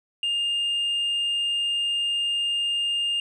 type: tone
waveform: sine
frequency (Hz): 2816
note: F7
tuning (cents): +14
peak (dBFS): -20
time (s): 0.23-3.2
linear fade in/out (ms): 2
effects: tanh soft clip ceiling -21 dBFS